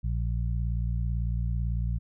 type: harmonic tone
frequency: 58 Hz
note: A#1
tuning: 8 cents flat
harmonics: 1 / 2 / 3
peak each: -27 / -31 / -38 dBFS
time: 0.03-1.99 s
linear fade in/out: 20 ms
effects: none